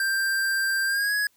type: tone with pitch glide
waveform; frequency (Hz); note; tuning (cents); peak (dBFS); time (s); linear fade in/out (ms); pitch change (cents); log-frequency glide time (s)
square; 1579 to 1672.9; G6 to G#6; +12 to +12; -23; 0-1.27; 2; +100; 0.86-1.14
effects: white hiss -65 dBFS RMS until 1.36 s